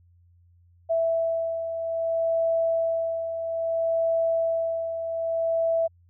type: beating tone pair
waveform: sine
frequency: 659.3 / 659.91 Hz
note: E5 / E5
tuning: 0 / +2 cents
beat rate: 0.61 Hz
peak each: -31 / -23 dBFS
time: 0.89-5.88 s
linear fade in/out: 20 ms
effects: added 87 Hz sine -55 dBFS peak until 6.09 s